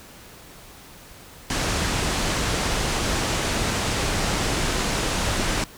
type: low-pass noise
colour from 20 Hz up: pink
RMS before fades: -24 dBFS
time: 1.5-5.64 s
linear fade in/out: 2 ms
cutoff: 8900 Hz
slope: 24 dB/octave
effects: pink hiss -45 dBFS RMS until 5.77 s